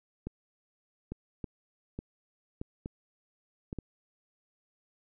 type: two click trains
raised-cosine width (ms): 3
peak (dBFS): -23 / -24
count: 4 / 4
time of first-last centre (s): 0.27-3.787 / 1.12-3.729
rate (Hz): 0.853 / 1.15
effects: none